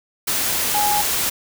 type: tone in noise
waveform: sine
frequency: 830.6 Hz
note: G#5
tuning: in tune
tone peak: -18 dBFS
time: 0.74-1.02 s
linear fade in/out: 10 ms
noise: white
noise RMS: -21 dBFS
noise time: 0.27-1.3 s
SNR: 0 dB
effects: none